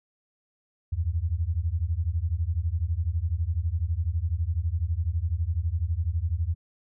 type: beating tone pair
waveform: sine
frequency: 77.78 / 89.78 Hz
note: D#2 / F2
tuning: 0 / +48 cents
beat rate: 12 Hz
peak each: -27 dBFS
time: 0.92-6.55 s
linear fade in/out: 10 ms
effects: none